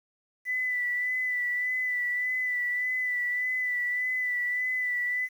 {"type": "tone with vibrato", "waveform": "sine", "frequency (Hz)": 1987, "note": "B6", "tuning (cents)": 10, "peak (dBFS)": -26, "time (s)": [0.45, 5.29], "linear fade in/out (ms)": 50, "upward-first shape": "sine", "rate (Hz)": 1.7, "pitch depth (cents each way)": 26, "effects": ["9-bit"]}